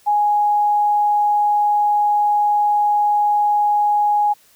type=tone; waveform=sine; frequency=830.6 Hz; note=G#5; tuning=in tune; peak=-13 dBFS; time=0.06-4.34 s; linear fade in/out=20 ms; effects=white hiss -53 dBFS RMS until 4.55 s